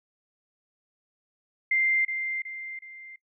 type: tone with echo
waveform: sine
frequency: 2093 Hz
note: C7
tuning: in tune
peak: -21 dBFS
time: 1.71-2.05 s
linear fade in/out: 5 ms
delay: 370 ms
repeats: 3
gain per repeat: -7 dB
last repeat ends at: 3.16 s
effects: noise-tail reverb RT60 0.1 s tail -19 dB re dry